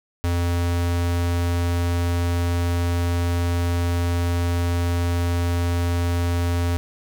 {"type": "tone", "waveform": "square", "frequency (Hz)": 86.6, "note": "F2", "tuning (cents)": -14, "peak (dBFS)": -20, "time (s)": [0.24, 6.77], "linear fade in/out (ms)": 0, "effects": []}